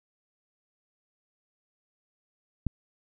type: click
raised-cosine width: 5 ms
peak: -15 dBFS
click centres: 2.667 s
effects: none